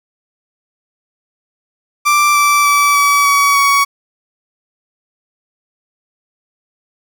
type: tone with pitch steps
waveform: 30% pulse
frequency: 1176 / 1165.2 / 1154.5 / 1143.8 / 1133.3 / 1122.9 Hz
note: D6 / D6 / D6 / D6 / C#6 / C#6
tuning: +2 / -14 / -30 / -46 / +38 / +22 cents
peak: -6 dBFS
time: 2.05-3.85 s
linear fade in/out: 20 ms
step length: 300 ms
effects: 8-bit